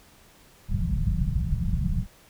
pink low-pass noise, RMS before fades -25 dBFS, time 0.68-2.07 s, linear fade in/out 50 ms, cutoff 200 Hz, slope 96 dB/octave, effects pink hiss -55 dBFS RMS until 2.29 s

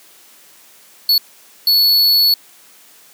square tone bursts at uneven times, 4413 Hz, C#8, 9 cents flat, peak -10 dBFS, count 2, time 1.09-1.18 / 1.67-2.34 s, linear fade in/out 2 ms, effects white hiss -46 dBFS RMS until 3.13 s + high-pass 200 Hz 12 dB/octave

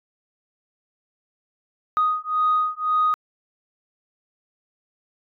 sine beating tone pair, 1244.5 / 1246.4 Hz, D#6 / D#6, 0 / +3 cents, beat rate 1.9 Hz, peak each -21 dBFS, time 1.97-3.14 s, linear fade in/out 0 ms, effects tanh soft clip ceiling -12 dBFS

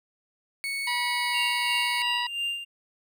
35% pulse tone, 2217 Hz, C#7, in tune, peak -27 dBFS, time 0.64-2.02 s, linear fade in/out 0 ms
harmonic tone, 969 Hz, B5, 33 cents flat, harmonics 1 / 2 / 3 / 4 / 5, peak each -30 / -33 / -35 / -36 / -37 dBFS, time 0.87-2.27 s, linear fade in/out 5 ms
triangle tone with tremolo, 2794 Hz, F7, in tune, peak -24 dBFS, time 1.33-2.65 s, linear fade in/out 20 ms, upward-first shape sine, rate 2.9 Hz, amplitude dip 65%
effects none

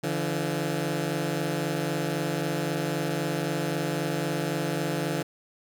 15% pulse tone pair together, 145.88 / 169.7 Hz, D3 / F3, -11 / -49 cents, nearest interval minor third, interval 262 cents, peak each -23 dBFS, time 0.03-5.23 s, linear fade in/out 10 ms, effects none

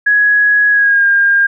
sine tone with pitch glide, 1672 to 1609.5 Hz, G#6 to G6, +11 to +45 cents, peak -7 dBFS, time 0.06-1.47 s, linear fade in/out 10 ms, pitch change -66 cents, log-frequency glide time 0.7-1.06 s, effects none

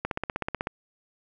click train, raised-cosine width 0.5 ms, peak -13 dBFS, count 11, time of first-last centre 0.05-0.671 s, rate 16.1 Hz, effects none

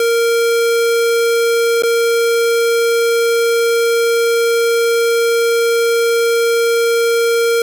square tone with dropouts, 464.8 Hz, A#4, 5 cents flat, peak -12 dBFS, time 0-7.62 s, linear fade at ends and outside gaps 2 ms, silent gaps 1.823-1.834 s, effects none

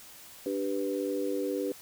sine chord, G major, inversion second, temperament equal, 293.7 / 392 / 493.9 Hz, D4 / G4 / B4, 0 / 0 / 0 cents, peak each -33 dBFS, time 0.46-1.72 s, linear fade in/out 2 ms, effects white hiss -50 dBFS RMS until 1.81 s

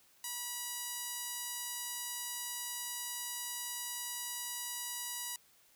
sawtooth tone with band-pass filter, 970 Hz, B5, 31 cents flat, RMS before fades -41 dBFS, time 0.24-5.36 s, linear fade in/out 2 ms, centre 11000 Hz, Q 0.91, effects white hiss -66 dBFS RMS until 5.75 s

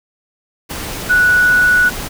sine tone in noise, 1473 Hz, F#6, 8 cents flat, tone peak -8 dBFS, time 1.09-1.9 s, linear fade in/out 20 ms, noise pink, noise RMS -25 dBFS, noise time 0.69-2.09 s, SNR +14 dB, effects none

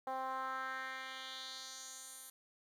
10% pulse tone with band-pass filter sweep, 262.4 Hz, C4, 5 cents sharp, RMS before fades -44 dBFS, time 0.07-2.3 s, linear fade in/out 2 ms, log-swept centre 740 to 11000 Hz, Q 2.3, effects 11-bit

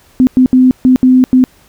sine tone bursts at uneven times, 255.7 Hz, C4, 40 cents flat, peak -3 dBFS, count 6, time 0.2-0.27 / 0.37-0.46 / 0.53-0.71 / 0.85-0.96 / 1.03-1.24 / 1.33-1.44 s, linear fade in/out 0 ms, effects pink hiss -47 dBFS RMS until 1.68 s

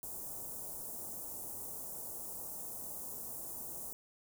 white band-stop noise, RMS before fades -44 dBFS, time 0.03-3.93 s, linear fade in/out 0 ms, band 900 to 7700 Hz, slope 24 dB/octave, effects none

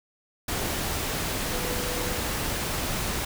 sine tone in noise, 493.9 Hz, B4, in tune, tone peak -35 dBFS, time 1.53-2.2 s, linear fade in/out 5 ms, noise pink, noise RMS -29 dBFS, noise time 0.48-3.25 s, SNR -9 dB, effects none

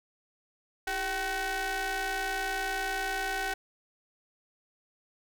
sawtooth ring-modulated tone, 370 Hz, F#4, in tune, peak -23 dBFS, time 0.87-3.54 s, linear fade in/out 5 ms, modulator 1140 Hz, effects none

